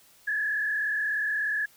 sine tone with frequency modulation, 1700 Hz, G#6, 40 cents sharp, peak -25 dBFS, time 0.27-1.66 s, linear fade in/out 10 ms, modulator 36.7 Hz, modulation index 1.3, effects white hiss -58 dBFS RMS until 1.76 s

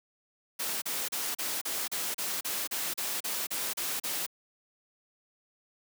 white noise bursts, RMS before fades -33 dBFS, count 14, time 0.59-4.265 s, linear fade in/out 10 ms, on 230 ms, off 35 ms, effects high-pass 200 Hz 12 dB/octave

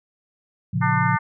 sine chord, Bb minor, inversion none, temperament equal with one note detuned, 114.27 / 138.59 / 174.61 Hz, Bb2 / Db3 / F3, -34 / 0 / 0 cents, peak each -24 dBFS, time 0.73-1.17 s, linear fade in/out 10 ms
harmonic tone, 299.7 Hz, D4, 35 cents sharp, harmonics 3 / 4 / 5 / 6 / 7, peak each -23 / -25 / -27 / -29 / -30 dBFS, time 0.81-1.19 s, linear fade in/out 20 ms
effects none

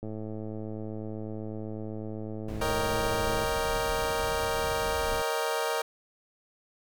click train, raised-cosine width 2 ms, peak -25 dBFS, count 369, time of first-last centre 0.03-3.437 s, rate 108 Hz
brown noise, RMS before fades -37 dBFS, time 2.48-5.22 s, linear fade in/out 5 ms
25% pulse chord, Eb dominant seventh, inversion second, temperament equal, 466.2 / 554.4 / 622.3 / 784 Hz, Bb4 / Db5 / Eb5 / G5, 0 / 0 / 0 / 0 cents, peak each -27 / -32 / -29 / -32 dBFS, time 2.61-5.82 s, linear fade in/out 5 ms
effects none

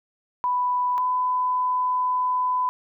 sine tone pair in turn, 991 / 1003.1 Hz, B5 / B5, +6 / +27 cents, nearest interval unison, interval 21 cents, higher second, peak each -20 dBFS, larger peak neither, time 0.44-0.98 / 0.98-2.69 s, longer second, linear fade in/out 0 ms, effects none

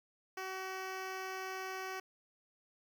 10% pulse tone with notch filter, 377.9 Hz, F#4, 37 cents sharp, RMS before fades -42 dBFS, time 0.37-2 s, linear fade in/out 5 ms, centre 10000 Hz, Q 0.96, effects 12-bit

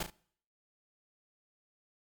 pink noise with echo, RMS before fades -34 dBFS, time 0-0.03 s, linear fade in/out 5 ms, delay 36 ms, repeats 2, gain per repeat -8 dB, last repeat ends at 0.102 s, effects noise-tail reverb RT60 0.6 s tail -22 dB re dry + MP3 96 kbps

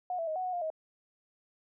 sine tone with pitch steps, 726 / 662 / 627 / 741 / 734 / 704 / 633 Hz, F#5 / E5 / D#5 / F#5 / F#5 / F5 / D#5, -33 / +7 / +13 / +2 / -14 / +14 / +30 cents, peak -31 dBFS, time 0.1-0.702 s, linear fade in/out 2 ms, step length 86 ms, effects none

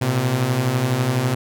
sawtooth beating tone pair, 116.54 / 128.54 Hz, A#2 / C3, 0 / -30 cents, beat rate 12 Hz, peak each -20 / -15 dBFS, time 0.01-1.35 s, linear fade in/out 10 ms, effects none

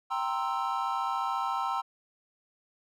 triangle chord, C dominant seventh, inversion second, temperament equal, 784 / 932.3 / 1046.5 / 1318.5 Hz, G5 / Bb5 / C6 / E6, 0 / 0 / 0 / 0 cents, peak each -32 dBFS, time 0.1-1.82 s, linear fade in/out 20 ms, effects none

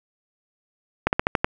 slowing click train, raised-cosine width 0.5 ms, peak -3 dBFS, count 6, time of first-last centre 1.07-1.445 s, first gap 59 ms, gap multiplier 1.12, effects none

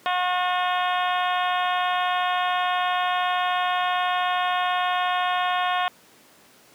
harmonic tone, 361.4 Hz, F#4, 41 cents flat, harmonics 2 / 3 / 4 / 5 / 6 / 7 / 8 / 9 / 10, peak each -24 / -26 / -31 / -32 / -38 / -35 / -36 / -35 / -38 dBFS, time 0.06-5.88 s, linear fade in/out 0 ms, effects pink hiss -53 dBFS RMS until 6.74 s + high-pass 200 Hz 12 dB/octave

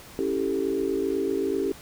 sine chord, A dominant seventh, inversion first, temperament equal, 277.2 / 329.6 / 392 / 440 Hz, C#4 / E4 / G4 / A4, 0 / 0 / 0 / 0 cents, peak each -30 / -31 / -26 / -31 dBFS, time 0.19-1.72 s, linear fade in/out 0 ms, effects pink hiss -46 dBFS RMS until 1.81 s

